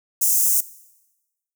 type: high-pass noise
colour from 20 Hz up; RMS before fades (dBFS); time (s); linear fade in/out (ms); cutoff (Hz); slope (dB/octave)
white; -18; 0.21-0.61; 10; 6100; 48
effects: noise-tail reverb RT60 1.0 s tail -19 dB re dry